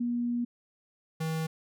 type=tone pair in turn; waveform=sine / square; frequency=239.9 / 160.11 Hz; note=A#3 / D#3; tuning=+50 / +50 cents; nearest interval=perfect fifth; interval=700 cents; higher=first; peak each=-27 / -30 dBFS; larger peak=first; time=0-0.45 / 1.2-1.47 s; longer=first; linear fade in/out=10 ms; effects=none